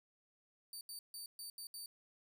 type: tone bursts at uneven times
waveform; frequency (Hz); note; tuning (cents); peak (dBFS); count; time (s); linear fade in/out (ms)
20% pulse; 4603; D8; -36; -40; 6; 0.73-0.81 / 0.89-0.99 / 1.14-1.26 / 1.39-1.5 / 1.58-1.67 / 1.74-1.86; 2
effects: none